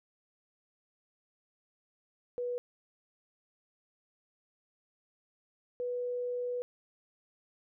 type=tone pair in turn; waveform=sine; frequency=488.7 / 491.2 Hz; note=B4 / B4; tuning=-18 / -9 cents; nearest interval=unison; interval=9 cents; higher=second; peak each=-32 / -32 dBFS; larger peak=neither; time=2.38-2.58 / 5.8-6.62 s; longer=second; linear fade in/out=0 ms; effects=none